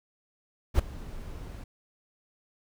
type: noise with ADSR envelope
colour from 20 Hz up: brown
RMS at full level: -20 dBFS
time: 0.74-1.64 s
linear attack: 51 ms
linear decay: 7 ms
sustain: -20 dB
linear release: 5 ms
effects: none